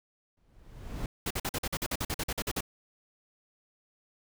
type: noise with exponential growth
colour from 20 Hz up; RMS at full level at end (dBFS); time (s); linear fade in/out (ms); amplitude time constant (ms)
brown; -30; 0.37-1.06; 2; 150
type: noise bursts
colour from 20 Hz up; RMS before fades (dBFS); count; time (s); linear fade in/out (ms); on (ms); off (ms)
pink; -32; 15; 1.26-2.608; 5; 46; 47
effects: none